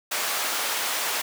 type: high-pass noise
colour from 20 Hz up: pink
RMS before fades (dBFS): -27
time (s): 0.11-1.22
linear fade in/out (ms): 10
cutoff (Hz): 770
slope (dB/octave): 12
effects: none